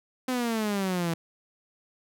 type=exponential sweep; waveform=sawtooth; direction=down; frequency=259 to 163.3 Hz; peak=-22 dBFS; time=0.28-1.14 s; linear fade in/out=5 ms; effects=none